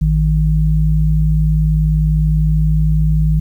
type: tone pair together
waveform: sine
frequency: 54.98 / 155.5 Hz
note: A1 / D#3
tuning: -1 / -1 cents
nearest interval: octave + tritone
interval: 1800 cents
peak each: -13 dBFS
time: 0.01-3.4 s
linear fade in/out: 10 ms
effects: 8-bit